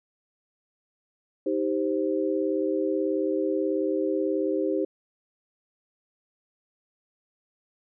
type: chord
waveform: sine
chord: C minor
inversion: first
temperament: just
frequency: 314 / 392.4 / 523.3 Hz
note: Eb4 / G4 / C5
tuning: +16 / +2 / 0 cents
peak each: -27 / -27 / -29 dBFS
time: 1.46-4.85 s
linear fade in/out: 5 ms
effects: none